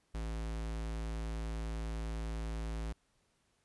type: tone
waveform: square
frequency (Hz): 55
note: A1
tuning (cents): 0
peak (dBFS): -37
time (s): 0.14-2.93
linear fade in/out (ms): 10
effects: pink hiss -75 dBFS RMS until 3.64 s + resampled to 24000 Hz